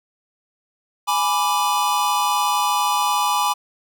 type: chord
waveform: square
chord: G# diminished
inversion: none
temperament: equal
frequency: 830.6 / 987.8 / 1174.7 Hz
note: G#5 / B5 / D6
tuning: 0 / 0 / 0 cents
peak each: -23 / -22 / -23 dBFS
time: 1.07-3.54 s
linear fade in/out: 20 ms
effects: none